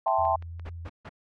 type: chord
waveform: sine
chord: A minor seventh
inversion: second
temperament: equal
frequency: 659.3 / 784 / 880 / 1046.5 Hz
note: E5 / G5 / A5 / C6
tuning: 0 / 0 / 0 / 0 cents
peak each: -27 / -26 / -27 / -28 dBFS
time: 0.06-0.36 s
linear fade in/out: 5 ms
type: click train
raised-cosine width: 0.2 ms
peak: -27 dBFS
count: 4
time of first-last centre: 0.08-0.596 s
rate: 5.81 Hz
type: tone with vibrato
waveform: sine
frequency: 84.2 Hz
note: E2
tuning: 37 cents sharp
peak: -36 dBFS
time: 0.18-0.88 s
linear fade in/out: 10 ms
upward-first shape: square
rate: 5.8 Hz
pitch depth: 11 cents each way
type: noise bursts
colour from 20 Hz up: pink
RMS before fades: -40 dBFS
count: 3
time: 0.65-1.094 s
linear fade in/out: 10 ms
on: 48 ms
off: 150 ms
effects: low-pass 2000 Hz 12 dB/octave